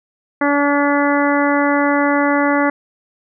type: harmonic tone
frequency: 286.5 Hz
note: D4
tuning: 43 cents flat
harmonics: 1 / 2 / 3 / 4 / 5 / 6 / 7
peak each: -16 / -19 / -21 / -22 / -23 / -24 / -24 dBFS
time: 0.41-2.7 s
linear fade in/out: 5 ms
effects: none